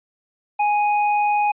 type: tone with hard clipping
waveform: triangle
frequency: 830.6 Hz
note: G#5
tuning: in tune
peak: -18 dBFS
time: 0.59-1.52 s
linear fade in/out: 10 ms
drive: 14 dB
effects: resampled to 8000 Hz